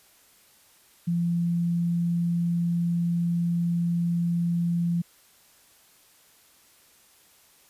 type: tone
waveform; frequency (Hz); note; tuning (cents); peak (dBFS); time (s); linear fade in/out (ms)
sine; 171.3; F3; -33; -22; 1.07-5.02; 10
effects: white hiss -58 dBFS RMS until 7.69 s + resampled to 32000 Hz